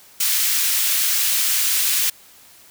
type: high-pass noise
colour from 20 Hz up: white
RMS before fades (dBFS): -19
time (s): 0.2-2.1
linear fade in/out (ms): 5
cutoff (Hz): 2000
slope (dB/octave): 12
effects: white hiss -48 dBFS RMS until 2.7 s